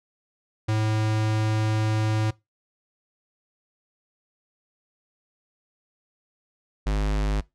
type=tone pair in turn; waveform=square; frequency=108.6 / 51.25 Hz; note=A2 / G#1; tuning=-22 / -22 cents; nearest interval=octave + minor second; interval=1300 cents; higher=first; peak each=-22 dBFS; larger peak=neither; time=0.68-2.31 / 6.86-7.41 s; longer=first; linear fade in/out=10 ms; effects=noise-tail reverb RT60 0.2 s tail -21 dB re dry + low-pass 7000 Hz 12 dB/octave